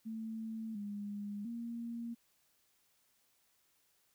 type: tone with pitch steps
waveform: sine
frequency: 222.4 / 204.6 / 233.7 Hz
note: A3 / G#3 / A#3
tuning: +19 / -26 / +5 cents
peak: -39 dBFS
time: 0.05-2.15 s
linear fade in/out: 20 ms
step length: 700 ms
effects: white hiss -74 dBFS RMS until 4.14 s